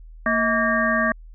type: harmonic tone with a mistuned harmonic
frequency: 230 Hz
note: A#3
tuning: 23 cents flat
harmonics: 1 / 3 / 5 / 7 / 8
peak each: -24 / -24 / -24 / -24 / -24 dBFS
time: 0.26-1.12 s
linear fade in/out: 2 ms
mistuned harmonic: 3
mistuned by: -140 cents
effects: added 40 Hz sine -39 dBFS peak until 1.34 s